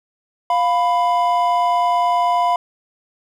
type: tone pair together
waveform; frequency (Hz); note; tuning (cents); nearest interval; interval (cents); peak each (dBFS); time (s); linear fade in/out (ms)
triangle; 702.2 / 993; F5 / B5; +9 / +9; tritone; 600; -15; 0.5-2.56; 2
effects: none